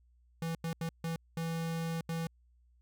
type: tone bursts at uneven times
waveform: square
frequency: 164.81 Hz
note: E3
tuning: in tune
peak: -34 dBFS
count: 6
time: 0.42-0.55 / 0.64-0.73 / 0.81-0.89 / 1.04-1.16 / 1.37-2.01 / 2.09-2.27 s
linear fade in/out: 2 ms
effects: added 60 Hz sine -63 dBFS peak until 2.81 s